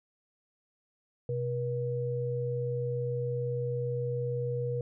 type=tone pair together; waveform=sine; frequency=127.3 / 480.6 Hz; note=C3 / B4; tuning=-47 / -47 cents; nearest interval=octave + major seventh; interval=2300 cents; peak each=-32 / -32 dBFS; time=1.29-4.81 s; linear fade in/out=2 ms; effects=none